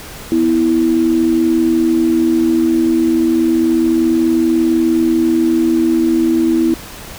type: tone pair together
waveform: sine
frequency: 246.9 / 327.2 Hz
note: B3 / E4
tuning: 0 / -13 cents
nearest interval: perfect fourth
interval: 487 cents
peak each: -16 / -11 dBFS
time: 0.32-6.74 s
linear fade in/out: 0 ms
effects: pink hiss -32 dBFS RMS until 7.18 s